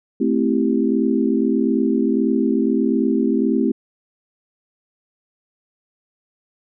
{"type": "chord", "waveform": "sine", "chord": "A minor seventh", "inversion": "none", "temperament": "equal", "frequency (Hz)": [220, 261.6, 329.6, 392], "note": ["A3", "C4", "E4", "G4"], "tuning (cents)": [0, 0, 0, 0], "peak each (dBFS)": [-20, -19, -22, -23], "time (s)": [0.2, 3.72], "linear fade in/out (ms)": 10, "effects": []}